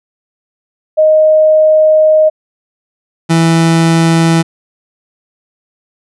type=tone pair in turn; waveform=sine / 30% pulse; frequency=622.3 / 164.83 Hz; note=D#5 / E3; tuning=0 / 0 cents; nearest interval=octave + major seventh; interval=2300 cents; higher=first; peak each=-4 dBFS; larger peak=neither; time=0.97-2.3 / 3.29-4.43 s; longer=first; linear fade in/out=20 ms; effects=resampled to 24000 Hz